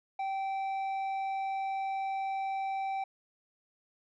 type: tone with low-pass filter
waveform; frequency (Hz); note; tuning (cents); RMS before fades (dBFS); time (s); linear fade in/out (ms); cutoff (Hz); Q
square; 776; G5; -18; -34; 0.19-3.04; 5; 1800; 1
effects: none